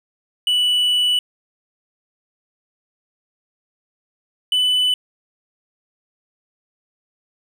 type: tone pair in turn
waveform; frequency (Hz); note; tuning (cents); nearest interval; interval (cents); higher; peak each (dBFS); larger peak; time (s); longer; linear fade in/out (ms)
triangle; 2960 / 2994; F#7 / F#7; 0 / +20; unison; 20; second; -13; neither; 0.47-1.19 / 4.52-4.94; first; 2
effects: none